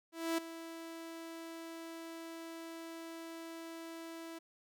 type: tone with ADSR envelope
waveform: sawtooth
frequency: 329.6 Hz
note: E4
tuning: in tune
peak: -27 dBFS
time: 0.12-4.39 s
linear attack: 260 ms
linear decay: 7 ms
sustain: -14 dB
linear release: 11 ms
effects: none